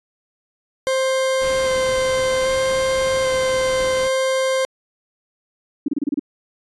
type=tone with vibrato; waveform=40% pulse; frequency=523.3 Hz; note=C5; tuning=in tune; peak=-16 dBFS; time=0.87-4.65 s; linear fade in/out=0 ms; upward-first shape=square; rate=0.63 Hz; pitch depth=9 cents each way
type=low-pass noise; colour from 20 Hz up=pink; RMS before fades=-33 dBFS; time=1.39-4.1 s; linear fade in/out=50 ms; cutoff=7300 Hz; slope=12 dB/octave
type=tone bursts; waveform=sine; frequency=286.4 Hz; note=D4; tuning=43 cents flat; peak=-16 dBFS; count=7; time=5.86-6.195 s; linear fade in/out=5 ms; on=23 ms; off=29 ms
effects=resampled to 24000 Hz